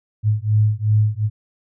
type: beating tone pair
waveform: sine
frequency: 105.5 / 108.2 Hz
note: G#2 / A2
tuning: +28 / -29 cents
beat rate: 2.7 Hz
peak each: -17 dBFS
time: 0.23-1.3 s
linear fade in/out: 50 ms
effects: none